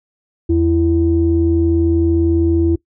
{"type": "tone pair together", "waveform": "sine", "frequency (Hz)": [82.41, 333.4], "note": ["E2", "E4"], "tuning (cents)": [0, 20], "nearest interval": "2 octaves", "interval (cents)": 2420, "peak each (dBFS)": [-15, -12], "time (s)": [0.49, 2.76], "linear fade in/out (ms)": 10, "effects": ["noise-tail reverb RT60 0.1 s tail -20 dB re dry", "tanh soft clip ceiling -3 dBFS"]}